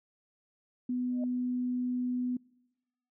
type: tone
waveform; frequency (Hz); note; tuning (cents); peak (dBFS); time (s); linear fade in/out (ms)
sine; 248.8; B3; +13; -29; 0.89-2.37; 5
type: tone with exponential growth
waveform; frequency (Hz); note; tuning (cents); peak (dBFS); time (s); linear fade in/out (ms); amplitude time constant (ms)
sine; 613; D#5; -26; -36; 1.08-1.24; 2; 34
effects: noise-tail reverb RT60 1.0 s tail -26 dB re dry